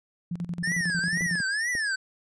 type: tone with tremolo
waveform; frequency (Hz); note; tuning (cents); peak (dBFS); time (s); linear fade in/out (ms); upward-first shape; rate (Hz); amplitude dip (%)
sine; 172.9; F3; -17; -27; 0.31-1.41; 5; square; 11; 80
type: tone with vibrato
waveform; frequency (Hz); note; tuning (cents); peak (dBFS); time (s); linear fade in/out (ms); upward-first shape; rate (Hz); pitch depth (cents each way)
square; 1746; A6; -14; -26; 0.63-1.96; 10; triangle; 2.1; 240
type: clicks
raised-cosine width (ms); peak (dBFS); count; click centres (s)
2; -25; 2; 1.209 / 1.752
effects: resampled to 22050 Hz